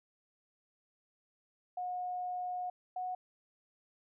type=tone pair in turn; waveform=sine; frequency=724 / 733.3 Hz; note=F#5 / F#5; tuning=-38 / -16 cents; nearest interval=unison; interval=22 cents; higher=second; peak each=-35 / -35 dBFS; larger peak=neither; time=1.77-2.7 / 2.96-3.15 s; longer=first; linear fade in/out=5 ms; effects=none